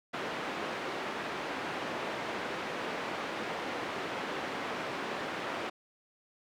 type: band-pass noise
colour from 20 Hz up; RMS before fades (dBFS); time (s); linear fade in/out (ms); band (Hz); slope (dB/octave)
pink; -37; 0.13-5.7; 10; 310 to 2500; 12
effects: none